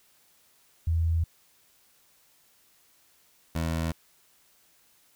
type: tone pair in turn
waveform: sine / 20% pulse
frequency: 82.4 / 81.69 Hz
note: E2 / E2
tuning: 0 / -15 cents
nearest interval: unison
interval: 15 cents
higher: first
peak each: -22 dBFS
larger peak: neither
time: 0.87-1.24 / 3.55-3.92 s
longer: neither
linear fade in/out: 5 ms
effects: white hiss -63 dBFS RMS until 5.15 s